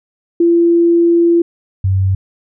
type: tone pair in turn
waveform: sine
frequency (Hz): 340.2 / 95.47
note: F4 / G2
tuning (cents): -45 / -45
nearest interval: octave + minor seventh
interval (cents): 2200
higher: first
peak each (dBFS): -7 / -10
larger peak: first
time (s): 0.4-1.42 / 1.84-2.15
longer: first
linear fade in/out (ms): 5
effects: none